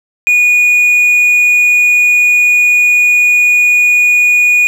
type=tone; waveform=triangle; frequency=2456 Hz; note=D#7; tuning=23 cents flat; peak=-4 dBFS; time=0.27-4.67 s; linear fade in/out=0 ms; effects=none